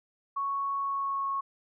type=tone with pitch glide; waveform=sine; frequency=1108.7 to 1098.5 Hz; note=C#6 to C#6; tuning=0 to -16 cents; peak=-28 dBFS; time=0.36-1.41 s; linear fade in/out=10 ms; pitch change=-16 cents; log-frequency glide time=0.79-1.29 s; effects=none